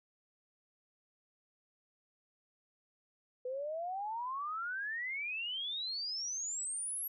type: exponential sweep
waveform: sine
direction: up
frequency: 493.9 to 11720 Hz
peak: -36 dBFS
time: 3.45-7.08 s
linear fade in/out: 5 ms
effects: none